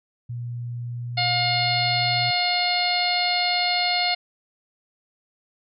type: tone with pitch glide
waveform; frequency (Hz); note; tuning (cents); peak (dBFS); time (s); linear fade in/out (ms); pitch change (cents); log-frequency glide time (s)
sine; 120 to 122.03; B2 to B2; -49 to -20; -28; 0.29-2.31; 10; +29; 0.82-1.91
type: harmonic tone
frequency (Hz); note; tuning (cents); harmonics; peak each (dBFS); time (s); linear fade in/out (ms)
713; F5; +36; 1 / 2 / 3 / 4 / 5 / 6 / 7; -25 / -35 / -26 / -31 / -30 / -24 / -36; 1.17-4.15; 10
effects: none